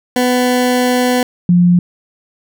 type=tone pair in turn; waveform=20% pulse / sine; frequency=249.3 / 176.28 Hz; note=B3 / F3; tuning=+16 / +16 cents; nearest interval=tritone; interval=600 cents; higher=first; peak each=-6 dBFS; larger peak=neither; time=0.16-1.23 / 1.49-1.79 s; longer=first; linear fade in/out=2 ms; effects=none